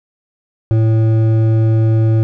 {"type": "tone with hard clipping", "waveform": "sine", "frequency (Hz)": 111.3, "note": "A2", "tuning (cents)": 20, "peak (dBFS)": -11, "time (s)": [0.71, 2.23], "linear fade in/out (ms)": 0, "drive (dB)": 9, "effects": []}